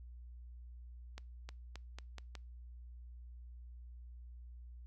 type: accelerating click train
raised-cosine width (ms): 0.2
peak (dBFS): -30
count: 6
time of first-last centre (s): 1.18-2.353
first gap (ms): 310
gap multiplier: 0.86
effects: noise-tail reverb RT60 0.3 s tail -25 dB re dry + added 60 Hz sine -49 dBFS peak until 4.86 s